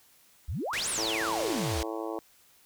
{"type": "exponential two-way sweep", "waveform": "sine", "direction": "up then down", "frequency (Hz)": [56.8, 10548, 56.8], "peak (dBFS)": -30, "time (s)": [0.48, 1.83], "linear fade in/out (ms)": 10, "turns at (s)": 0.89}
{"type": "low-pass noise", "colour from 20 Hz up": "white", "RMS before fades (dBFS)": -37, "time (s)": [0.73, 1.83], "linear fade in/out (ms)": 2, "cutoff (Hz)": 6500, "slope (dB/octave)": 12}
{"type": "harmonic tone", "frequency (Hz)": 110.6, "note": "A2", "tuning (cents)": 9, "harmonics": [3, 4, 5, 6, 7, 8, 9, 10], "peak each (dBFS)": [-36, -38, -40, -42, -43, -44, -45, -46], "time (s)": [0.98, 2.19], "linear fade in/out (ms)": 0}
{"effects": ["white hiss -61 dBFS RMS until 2.65 s"]}